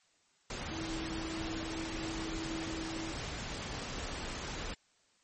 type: tone in noise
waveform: sine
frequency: 324.3 Hz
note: E4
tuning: 28 cents flat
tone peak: -39 dBFS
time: 0.71-3.12 s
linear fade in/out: 2 ms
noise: pink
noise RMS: -40 dBFS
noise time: 0.5-4.74 s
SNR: -2 dB
effects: white hiss -70 dBFS RMS until 5.23 s + MP3 32 kbps